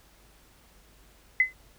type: tone with exponential decay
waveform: sine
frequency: 2034 Hz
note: C7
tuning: 50 cents flat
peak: -14 dBFS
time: 1.4-1.53 s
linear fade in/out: 2 ms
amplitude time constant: 28 ms
effects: added 50 Hz sine -59 dBFS peak until 1.78 s + pink hiss -59 dBFS RMS until 1.78 s